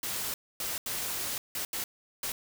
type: noise bursts at uneven times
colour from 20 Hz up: white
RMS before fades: -34 dBFS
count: 6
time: 0.03-0.34 / 0.6-0.78 / 0.86-1.38 / 1.55-1.65 / 1.73-1.84 / 2.23-2.32 s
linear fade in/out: 2 ms
effects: none